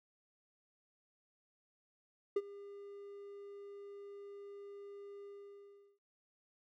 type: tone with ADSR envelope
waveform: triangle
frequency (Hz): 402.9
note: G4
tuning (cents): +48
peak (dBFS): -26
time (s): 2.36-5.99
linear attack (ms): 6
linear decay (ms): 42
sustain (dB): -20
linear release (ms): 750
effects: none